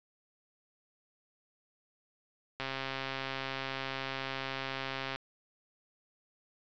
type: click train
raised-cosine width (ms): 0.3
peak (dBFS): -20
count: 344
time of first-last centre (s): 2.6-5.16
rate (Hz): 134
effects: resampled to 16000 Hz